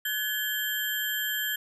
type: tone cluster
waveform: sine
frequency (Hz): 1509 / 1710 / 3156 / 7410 / 11840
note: F#6 / A6 / G7 / A#8 / F#9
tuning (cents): +34 / -50 / +11 / -11 / 0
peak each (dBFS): -38 / -31 / -33 / -39 / -33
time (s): 0.05-1.56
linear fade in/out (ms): 5
effects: none